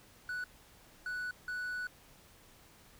triangle tone bursts at uneven times, 1480 Hz, F#6, in tune, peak -34 dBFS, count 3, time 0.29-0.44 / 1.06-1.31 / 1.48-1.87 s, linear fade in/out 2 ms, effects pink hiss -60 dBFS RMS until 2.99 s

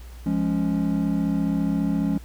triangle chord, Db major, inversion first, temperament just, 173.24 / 207.9 / 277.2 Hz, F3 / Ab3 / Db4, -14 / +2 / 0 cents, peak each -23 dBFS, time 0.26-2.18 s, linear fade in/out 5 ms, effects added 60 Hz sine -38 dBFS peak until 2.24 s + pink hiss -51 dBFS RMS until 2.24 s

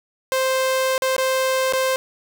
sawtooth tone with dropouts, 523.3 Hz, C5, in tune, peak -14 dBFS, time 0.32-1.96 s, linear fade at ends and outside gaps 0 ms, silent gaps 0.979-1.021 / 1.165-1.181 / 1.725-1.735 s, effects none

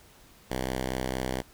5% pulse tone with vibrato, 64.3 Hz, C2, 30 cents flat, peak -18 dBFS, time 0.5-1.42 s, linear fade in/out 10 ms, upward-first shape sine, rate 17 Hz, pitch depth 15 cents each way, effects pink hiss -56 dBFS RMS until 1.53 s

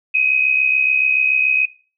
sine tone pair together, 2474 / 2541 Hz, D#7 / D#7, -10 / +36 cents, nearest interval unison, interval 46 cents, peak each -19 / -14 dBFS, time 0.14-1.66 s, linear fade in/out 10 ms, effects noise-tail reverb RT60 0.4 s tail -23 dB re dry

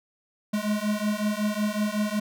square beating tone pair, 207.7 / 213.1 Hz, G#3 / G#3, 0 / +45 cents, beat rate 5.4 Hz, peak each -28 dBFS, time 0.53-2.2 s, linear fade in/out 10 ms, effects none

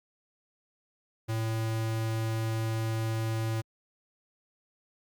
square tone, 111.9 Hz, A2, 30 cents sharp, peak -29 dBFS, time 1.28-3.62 s, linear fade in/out 20 ms, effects Opus 48 kbps

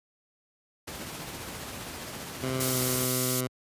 pink noise with tremolo, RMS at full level -37 dBFS, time 0.87-3.06 s, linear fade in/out 10 ms, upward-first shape triangle, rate 15 Hz, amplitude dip 30%
15% pulse tone with pitch glide, 130.2 to 127.23 Hz, C3 to C3, -8 to -48 cents, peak -22 dBFS, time 2.43-3.47 s, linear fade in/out 2 ms, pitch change -40 cents, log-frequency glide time 2.64-2.8 s
white high-pass noise, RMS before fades -29 dBFS, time 2.6-3.41 s, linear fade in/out 5 ms, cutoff 4000 Hz, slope 12 dB/octave
effects high-pass 80 Hz 12 dB/octave + resampled to 32000 Hz

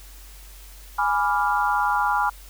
sine chord, G# diminished seventh, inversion none, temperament equal, 830.6 / 987.8 / 1174.7 / 1396.9 Hz, G#5 / B5 / D6 / F6, 0 / 0 / 0 / 0 cents, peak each -23 / -24 / -27 / -25 dBFS, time 0.98-2.3 s, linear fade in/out 10 ms, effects added 47 Hz sine -42 dBFS peak until 2.49 s + white hiss -48 dBFS RMS until 2.49 s

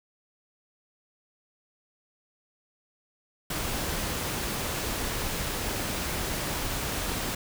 pink noise, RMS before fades -31 dBFS, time 3.5-7.35 s, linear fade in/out 5 ms, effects none

